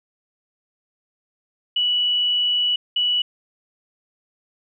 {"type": "tone bursts at uneven times", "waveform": "sine", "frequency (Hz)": 2947, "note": "F#7", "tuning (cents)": -8, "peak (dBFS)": -17, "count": 2, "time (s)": [[1.76, 2.76], [2.96, 3.22]], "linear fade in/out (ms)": 5, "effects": []}